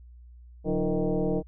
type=tone with frequency modulation; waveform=sine; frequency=140.6 Hz; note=C#3; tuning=25 cents sharp; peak=-23 dBFS; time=0.64-1.43 s; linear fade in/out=50 ms; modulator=160 Hz; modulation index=2.9; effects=added 60 Hz sine -46 dBFS peak until 1.47 s